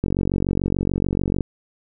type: click train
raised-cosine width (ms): 3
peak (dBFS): -8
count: 65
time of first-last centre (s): 0.04-1.408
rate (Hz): 46.8
effects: none